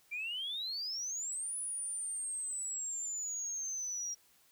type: exponential two-way sweep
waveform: sine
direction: up then down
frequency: 2330 to 9956 to 5660 Hz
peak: -35 dBFS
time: 0.11-4.15 s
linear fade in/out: 20 ms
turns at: 1.56 s
effects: tanh soft clip ceiling -32 dBFS + white hiss -67 dBFS RMS until 4.51 s

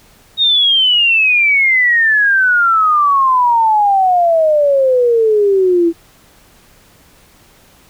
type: exponential sweep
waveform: sine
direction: down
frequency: 3754 to 329.1 Hz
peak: -8 dBFS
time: 0.37-5.93 s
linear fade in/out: 50 ms
effects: pink hiss -47 dBFS RMS until 7.89 s

